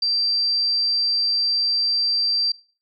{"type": "tone", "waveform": "sine", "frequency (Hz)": 4699, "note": "D8", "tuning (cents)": 0, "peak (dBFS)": -18, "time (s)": [0.02, 2.52], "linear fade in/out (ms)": 5, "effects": ["noise-tail reverb RT60 0.4 s tail -21 dB re dry"]}